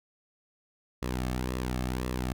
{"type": "tone with flanger", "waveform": "sawtooth", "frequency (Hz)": 62.8, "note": "B1", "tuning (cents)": 30, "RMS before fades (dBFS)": -32, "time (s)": [1.02, 2.33], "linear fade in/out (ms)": 5, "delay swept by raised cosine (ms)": [1.3, 2.09], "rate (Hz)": 1.9, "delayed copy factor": -0.55, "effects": []}